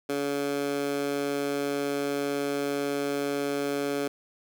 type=tone with high-pass filter; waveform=15% pulse; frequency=141.9 Hz; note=C#3; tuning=41 cents sharp; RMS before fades=-29 dBFS; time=0.09-4.08 s; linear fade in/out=5 ms; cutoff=340 Hz; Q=1.6; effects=none